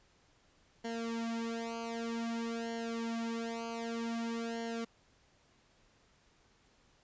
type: tone with flanger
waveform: sawtooth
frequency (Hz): 230.3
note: A#3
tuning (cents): -21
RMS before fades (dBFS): -38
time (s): 0.84-4.85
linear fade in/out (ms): 10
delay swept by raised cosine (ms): 0.8 to 3.8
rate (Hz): 0.53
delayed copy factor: -0.95
effects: pink hiss -68 dBFS RMS until 7.03 s + resampled to 16000 Hz